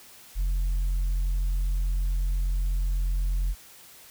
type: tone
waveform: sine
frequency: 44.19 Hz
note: F1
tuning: 21 cents sharp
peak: -20 dBFS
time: 0.35-3.55 s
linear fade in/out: 50 ms
effects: tanh soft clip ceiling -22 dBFS + white hiss -50 dBFS RMS until 4.1 s